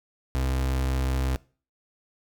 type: tone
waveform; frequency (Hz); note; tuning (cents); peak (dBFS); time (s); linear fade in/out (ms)
35% pulse; 65.41; C2; 0; -22; 0.35-1.36; 0
effects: noise-tail reverb RT60 0.4 s tail -22 dB re dry